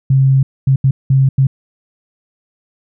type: tone bursts at uneven times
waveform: sine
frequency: 134.3 Hz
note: C3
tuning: 46 cents sharp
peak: -7 dBFS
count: 5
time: 0.1-0.43 / 0.67-0.76 / 0.84-0.91 / 1.1-1.29 / 1.38-1.47 s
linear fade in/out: 5 ms
effects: none